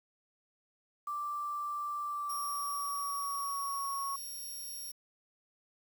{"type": "tone with pitch glide", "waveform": "sine", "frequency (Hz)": [1174.7, 1109.4], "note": ["D6", "C#6"], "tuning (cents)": [0, 1], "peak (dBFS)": -34, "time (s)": [1.07, 4.16], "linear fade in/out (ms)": 5, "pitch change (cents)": -99, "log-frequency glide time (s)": [2.05, 3.98]}
{"type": "tone", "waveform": "5% pulse", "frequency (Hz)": 5588, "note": "F8", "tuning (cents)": 0, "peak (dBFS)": -35, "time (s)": [2.29, 4.92], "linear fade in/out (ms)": 10}
{"effects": ["9-bit"]}